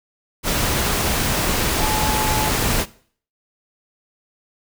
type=tone in noise; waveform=sine; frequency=861 Hz; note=A5; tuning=38 cents flat; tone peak=-24 dBFS; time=1.78-2.52 s; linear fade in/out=50 ms; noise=pink; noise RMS=-20 dBFS; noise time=0.43-2.86 s; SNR=-7 dB; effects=noise-tail reverb RT60 0.5 s tail -19 dB re dry